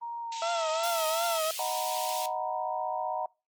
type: tone with pitch glide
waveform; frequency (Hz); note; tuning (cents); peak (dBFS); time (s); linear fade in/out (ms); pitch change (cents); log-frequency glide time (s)
sine; 937 to 914.5; A#5 to A#5; +9 to -33; -34; 0.01-1.39; 20; -42; 0.2-0.36
type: high-pass noise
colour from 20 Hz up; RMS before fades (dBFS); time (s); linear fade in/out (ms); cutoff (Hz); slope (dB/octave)
pink; -37; 0.32-2.26; 2; 2700; 24
type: tone with vibrato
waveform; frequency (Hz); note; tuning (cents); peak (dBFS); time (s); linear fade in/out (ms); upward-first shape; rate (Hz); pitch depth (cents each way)
30% pulse; 659.3; E5; 0; -25; 0.42-1.51; 2; triangle; 2.7; 95
type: chord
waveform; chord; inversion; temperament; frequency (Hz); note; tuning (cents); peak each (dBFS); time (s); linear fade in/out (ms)
sine; B major seventh; first; equal; 622.3 / 740 / 932.3 / 987.8; D#5 / F#5 / A#5 / B5; 0 / 0 / 0 / 0; -36 / -33 / -34 / -39; 1.59-3.26; 2
effects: noise-tail reverb RT60 0.3 s tail -26 dB re dry + Opus 24 kbps